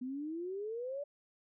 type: exponential sweep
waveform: sine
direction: up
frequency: 246.9 to 587 Hz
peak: -37 dBFS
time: 0.01-1.04 s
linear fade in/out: 10 ms
effects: none